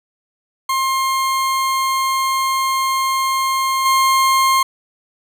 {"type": "tone with level steps", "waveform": "40% pulse", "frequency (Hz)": 1063, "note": "C6", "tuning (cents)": 27, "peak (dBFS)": [-15, -11], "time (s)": [0.69, 4.63], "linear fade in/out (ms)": 5, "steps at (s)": 3.85, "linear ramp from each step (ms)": 10, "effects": []}